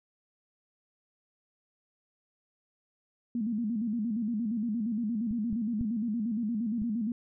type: tone with vibrato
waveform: sine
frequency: 223.2 Hz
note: A3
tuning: 25 cents sharp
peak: -28 dBFS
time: 3.35-7.12 s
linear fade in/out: 2 ms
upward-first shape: square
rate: 8.6 Hz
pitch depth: 110 cents each way
type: clicks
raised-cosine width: 5 ms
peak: -29 / -27 / -21 / -28 dBFS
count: 4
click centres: 5.31 / 5.528 / 5.811 / 6.818 s
effects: none